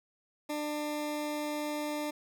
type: tone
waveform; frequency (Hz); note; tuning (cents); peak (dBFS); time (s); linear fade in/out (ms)
20% pulse; 298.5; D4; +28; -28; 0.49-2.11; 10
effects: none